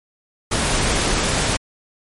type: noise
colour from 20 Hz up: pink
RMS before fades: -19 dBFS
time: 0.51-1.57 s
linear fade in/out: 10 ms
effects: MP3 48 kbps